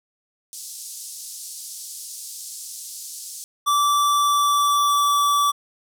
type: band-pass noise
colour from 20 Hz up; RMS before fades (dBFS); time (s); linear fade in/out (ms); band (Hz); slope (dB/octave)
white; -36; 0.53-3.44; 0; 4800 to 11000; 24
type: tone with pitch glide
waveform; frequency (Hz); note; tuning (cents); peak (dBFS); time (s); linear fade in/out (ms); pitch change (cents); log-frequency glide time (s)
square; 1163 to 1154.3; D6 to D6; -17 to -30; -17; 3.66-5.52; 20; -13; 4.11-5.17
effects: none